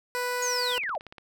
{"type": "tone", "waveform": "15% pulse", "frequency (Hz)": 493.9, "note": "B4", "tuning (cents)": 0, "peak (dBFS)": -21, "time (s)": [0.15, 0.78], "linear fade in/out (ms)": 0}
{"type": "linear sweep", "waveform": "sine", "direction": "down", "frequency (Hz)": [6800, 523.3], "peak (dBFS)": -28, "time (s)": [0.42, 0.98], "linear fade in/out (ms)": 5}
{"type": "click train", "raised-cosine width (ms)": 0.3, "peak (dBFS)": -28, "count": 9, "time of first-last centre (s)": [0.72, 1.182], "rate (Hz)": 17.3}
{"effects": []}